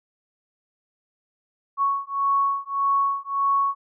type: beating tone pair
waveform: sine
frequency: 1108.7 / 1110.4 Hz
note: C#6 / C#6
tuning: 0 / +3 cents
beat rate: 1.7 Hz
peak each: -23 dBFS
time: 1.77-3.75 s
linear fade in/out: 50 ms
effects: none